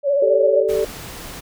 sine tone with vibrato, 564 Hz, C#5, 30 cents sharp, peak -14 dBFS, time 0.03-0.65 s, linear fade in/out 50 ms, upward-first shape sine, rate 15 Hz, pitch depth 51 cents each way
sine chord, G suspended second, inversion none, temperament equal with one note detuned, 389.5 / 440 / 587.3 Hz, G4 / A4 / D5, -11 / 0 / 0 cents, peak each -21 / -19 / -22 dBFS, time 0.22-0.85 s, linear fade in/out 5 ms
pink noise, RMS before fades -34 dBFS, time 0.68-1.41 s, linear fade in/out 20 ms
effects none

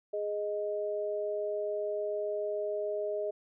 sine tone pair together, 415.3 / 622.2 Hz, G#4 / D#5, 0 / 0 cents, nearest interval perfect fifth, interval 700 cents, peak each -34 / -33 dBFS, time 0.13-3.31 s, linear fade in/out 10 ms, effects none

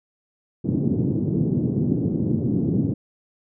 pink band-pass noise, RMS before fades -22 dBFS, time 0.64-2.94 s, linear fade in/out 10 ms, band 120 to 320 Hz, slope 24 dB/octave, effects none

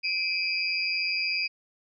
sine tone cluster, 2360 / 2537 / 4848 Hz, D7 / D#7 / D#8, +8 / +33 / -46 cents, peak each -30 / -31 / -29 dBFS, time 0.03-1.48 s, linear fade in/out 20 ms, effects none

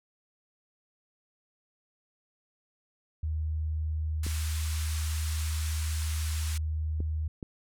sine tone, 78 Hz, D#2, 5 cents sharp, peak -28 dBFS, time 3.23-7.28 s, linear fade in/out 5 ms
white band-pass noise, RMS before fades -41 dBFS, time 4.23-6.58 s, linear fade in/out 5 ms, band 1000 to 11000 Hz, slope 24 dB/octave
clicks, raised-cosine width 3 ms, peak -24 dBFS, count 3, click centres 4.266 / 7.004 / 7.428 s
effects none

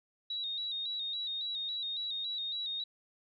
sine tone with vibrato, 3800 Hz, A#7, 33 cents sharp, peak -34 dBFS, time 0.3-2.84 s, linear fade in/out 5 ms, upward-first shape square, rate 3.6 Hz, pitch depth 46 cents each way, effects none

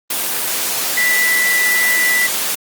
sine tone in noise, 1975.5 Hz, B6, in tune, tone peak -13 dBFS, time 0.97-2.27 s, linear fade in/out 5 ms, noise white, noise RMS -19 dBFS, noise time 0.1-2.55 s, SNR +3 dB, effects high-pass 200 Hz 12 dB/octave + Opus 24 kbps

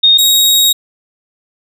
sine / sawtooth tone pair in turn, 3702 / 3778 Hz, A#7 / A#7, -13 / +22 cents, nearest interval unison, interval 35 cents, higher second, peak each -4 dBFS, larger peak neither, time 0.03-0.18 / 0.18-0.73 s, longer second, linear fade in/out 10 ms, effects none

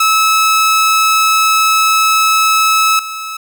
sawtooth tone with level steps, 1299 Hz, E6, 26 cents flat, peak -5 / -18 dBFS, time 0-3.37 s, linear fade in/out 5 ms, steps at 2.99 s, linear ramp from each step 2 ms, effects none

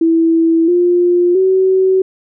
sine tone with pitch steps, 328.7 / 352.3 / 377.6 Hz, E4 / F4 / F#4, -5 / +15 / +35 cents, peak -8 dBFS, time 0.01-2.02 s, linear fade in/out 5 ms, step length 670 ms, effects none

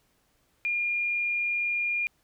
sine tone, 2414 Hz, D7, 47 cents sharp, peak -25 dBFS, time 0.65-2.07 s, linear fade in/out 0 ms, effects pink hiss -69 dBFS RMS until 2.23 s

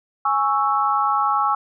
sine chord, C# minor, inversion second, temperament equal, 830.6 / 1108.7 / 1318.5 Hz, G#5 / C#6 / E6, 0 / 0 / 0 cents, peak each -21 dBFS, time 0.25-1.55 s, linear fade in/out 5 ms, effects none

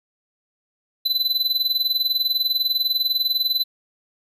square tone with tremolo, 4014 Hz, B7, 27 cents sharp, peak -16 dBFS, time 1.05-3.64 s, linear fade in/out 10 ms, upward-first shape sine, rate 20 Hz, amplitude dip 80%, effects none

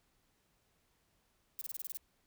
violet noise bursts, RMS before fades -41 dBFS, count 8, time 1.59-1.971 s, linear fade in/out 0 ms, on 24 ms, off 27 ms, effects pink hiss -75 dBFS RMS until 2.26 s

